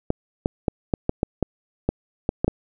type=clicks; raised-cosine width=2 ms; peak=-6 dBFS; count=11; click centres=0.104 / 0.459 / 0.682 / 0.938 / 1.094 / 1.231 / 1.427 / 1.89 / 2.291 / 2.445 / 2.48 s; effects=none